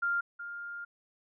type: tone pair in turn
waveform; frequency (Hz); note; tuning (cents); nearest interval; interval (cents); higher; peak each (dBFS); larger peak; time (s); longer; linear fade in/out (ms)
sine; 1396.9 / 1405; F6 / F6; 0 / +10; unison; 10; second; -27 / -38; first; 0.02-0.21 / 0.39-0.85; second; 10
effects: none